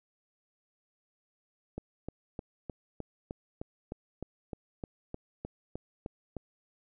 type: click train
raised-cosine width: 2 ms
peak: -24 dBFS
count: 16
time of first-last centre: 1.78-6.367 s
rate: 3.27 Hz
effects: none